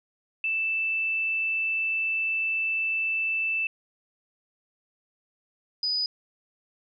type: tone pair in turn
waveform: sine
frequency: 2646 / 4969 Hz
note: E7 / D#8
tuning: +6 / -3 cents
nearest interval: major seventh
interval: 1091 cents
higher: second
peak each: -24 dBFS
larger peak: neither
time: 0.44-3.67 / 5.83-6.06 s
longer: first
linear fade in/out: 2 ms
effects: none